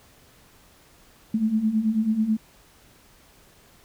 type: beating tone pair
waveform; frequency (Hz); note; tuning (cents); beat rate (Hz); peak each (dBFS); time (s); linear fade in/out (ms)
sine; 212.3 / 221.5; G#3 / A3; +38 / +12; 9.2; -26 / -21; 1.34-2.37; 5
effects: pink hiss -55 dBFS RMS until 3.84 s